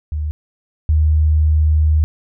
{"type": "tone pair in turn", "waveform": "sine", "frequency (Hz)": [75.8, 77.12], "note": ["D#2", "D#2"], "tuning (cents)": [-45, -15], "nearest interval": "unison", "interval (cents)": 30, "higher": "second", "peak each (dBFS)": [-18, -10], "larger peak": "second", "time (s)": [[0.12, 0.31], [0.89, 2.04]], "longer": "second", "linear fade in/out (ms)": 0, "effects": []}